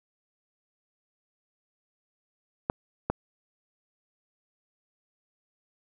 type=clicks; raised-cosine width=1 ms; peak=-11 dBFS; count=2; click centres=2.699 / 3.1 s; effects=none

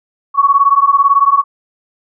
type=beating tone pair; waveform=sine; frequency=1108.7 / 1126.7 Hz; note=C#6 / C#6; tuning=0 / +28 cents; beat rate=18 Hz; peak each=-10 dBFS; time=0.34-1.44 s; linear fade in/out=50 ms; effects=none

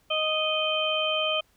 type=harmonic tone; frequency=622.3 Hz; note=D#5; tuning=in tune; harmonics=1 / 2 / 4 / 5; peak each=-28 / -32 / -31 / -27 dBFS; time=0.1-1.41 s; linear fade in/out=10 ms; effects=pink hiss -65 dBFS RMS until 1.56 s

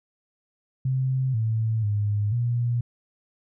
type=tone with pitch steps; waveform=sine; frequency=130.9 / 111.4 / 103.6 / 119.7 Hz; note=C3 / A2 / G#2 / A#2; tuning=+1 / +22 / -4 / +46 cents; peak=-21 dBFS; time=0.85-2.81 s; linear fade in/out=5 ms; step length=490 ms; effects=none

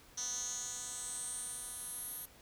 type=tone with band-pass filter sweep; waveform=10% pulse; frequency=246.9 Hz; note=B3; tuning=in tune; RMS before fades=-42 dBFS; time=0.17-2.26 s; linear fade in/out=10 ms; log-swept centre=5900 to 12000 Hz; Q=7.5; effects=pink hiss -60 dBFS RMS until 2.41 s

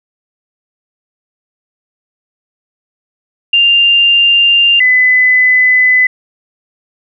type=tone pair in turn; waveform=sine; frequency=2794 / 2009 Hz; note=F7 / B6; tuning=0 / +29 cents; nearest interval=tritone; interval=571 cents; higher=first; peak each=-5 dBFS; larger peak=neither; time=3.53-4.8 / 4.8-6.07 s; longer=neither; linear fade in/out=5 ms; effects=none

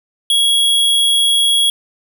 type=tone; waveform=square; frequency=3322 Hz; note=G#7; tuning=in tune; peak=-11 dBFS; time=0.3-1.7 s; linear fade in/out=2 ms; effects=8-bit

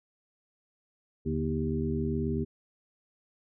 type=harmonic tone with a mistuned harmonic; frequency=78.6 Hz; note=D#2; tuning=18 cents sharp; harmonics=1 / 2 / 3 / 4 / 5; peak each=-34 / -33 / -32 / -38 / -34 dBFS; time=1.25-2.45 s; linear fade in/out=20 ms; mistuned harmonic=2; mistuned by=-100 cents; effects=none

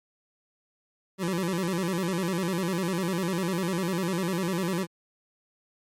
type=tone with vibrato; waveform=25% pulse; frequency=179.8 Hz; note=F#3; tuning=49 cents flat; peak=-22 dBFS; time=1.18-4.87 s; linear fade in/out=50 ms; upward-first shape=square; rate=10 Hz; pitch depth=110 cents each way; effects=MP3 64 kbps

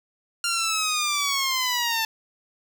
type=linear sweep; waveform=10% pulse; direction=down; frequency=1396.9 to 884 Hz; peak=-14 dBFS; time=0.44-2.05 s; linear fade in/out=2 ms; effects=none

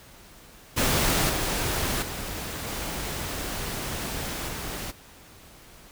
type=noise with level steps; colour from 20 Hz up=pink; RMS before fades=-23 / -27 / -34 / -32 / -34 dBFS; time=0.76-4.92 s; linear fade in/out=20 ms; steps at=1.29 / 2.02 / 2.67 / 4.48 s; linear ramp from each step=5 ms; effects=pink hiss -50 dBFS RMS until 5.91 s

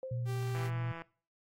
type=tone with exponential decay; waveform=sine; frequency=523.3 Hz; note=C5; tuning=in tune; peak=-36 dBFS; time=0.03-0.49 s; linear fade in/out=1 ms; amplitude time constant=100 ms
type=tone with vibrato; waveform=sine; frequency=120 Hz; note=B2; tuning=49 cents flat; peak=-33 dBFS; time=0.11-0.92 s; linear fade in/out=5 ms; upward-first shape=triangle; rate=16 Hz; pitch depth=22 cents each way
type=tone; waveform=sawtooth; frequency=391.4 Hz; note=G4; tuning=3 cents flat; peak=-37 dBFS; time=0.25-0.71 s; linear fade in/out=50 ms
type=click train; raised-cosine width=0.5 ms; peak=-29 dBFS; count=79; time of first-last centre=0.55-1.02 s; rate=166 Hz
effects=noise-tail reverb RT60 0.4 s tail -21 dB re dry + AAC 64 kbps

